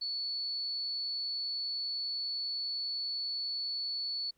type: tone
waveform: sine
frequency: 4435 Hz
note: C#8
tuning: in tune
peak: -33 dBFS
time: 0.01-4.31 s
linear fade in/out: 10 ms
effects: pink hiss -75 dBFS RMS until 4.37 s